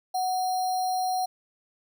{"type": "tone with sample-and-hold", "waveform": "sine", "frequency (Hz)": 740, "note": "F#5", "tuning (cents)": 0, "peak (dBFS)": -24, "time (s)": [0.14, 1.26], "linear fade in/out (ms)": 10, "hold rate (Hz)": 4900, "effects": []}